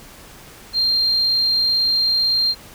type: tone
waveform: sine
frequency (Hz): 4186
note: C8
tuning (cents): 0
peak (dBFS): -14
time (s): 0.73-2.55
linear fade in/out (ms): 50
effects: tanh soft clip ceiling -10 dBFS + pink hiss -42 dBFS RMS until 2.74 s